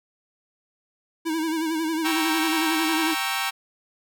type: tone with vibrato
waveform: square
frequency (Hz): 320.7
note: E4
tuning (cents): -48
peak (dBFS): -24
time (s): 1.25-3.15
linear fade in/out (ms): 20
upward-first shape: sine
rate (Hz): 11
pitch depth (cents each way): 61
type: chord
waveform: 15% pulse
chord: G diminished seventh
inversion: none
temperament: equal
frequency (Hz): 784 / 932.3 / 1108.7 / 1318.5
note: G5 / Bb5 / Db6 / Fb6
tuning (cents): 0 / 0 / 0 / 0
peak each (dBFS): -22 / -24 / -24 / -24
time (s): 2.04-3.51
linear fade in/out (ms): 20
effects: none